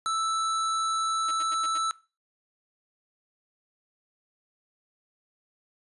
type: tone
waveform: square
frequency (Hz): 1318.5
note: E6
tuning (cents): 0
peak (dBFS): -26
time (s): 0.06-1.91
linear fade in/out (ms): 0
type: tone bursts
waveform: 5% pulse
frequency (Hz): 314.2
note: D#4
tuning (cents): +17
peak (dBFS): -30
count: 5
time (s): 1.28-1.78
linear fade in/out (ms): 5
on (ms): 32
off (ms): 85
effects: noise-tail reverb RT60 0.3 s tail -19 dB re dry + resampled to 24000 Hz